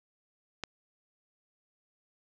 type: click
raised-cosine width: 0.2 ms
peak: -17 dBFS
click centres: 0.637 s
effects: low-pass 7000 Hz 12 dB/octave